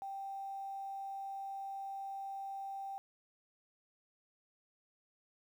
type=tone with quantisation; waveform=sine; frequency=784 Hz; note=G5; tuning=in tune; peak=-40 dBFS; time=0.02-2.98 s; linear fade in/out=0 ms; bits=11; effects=none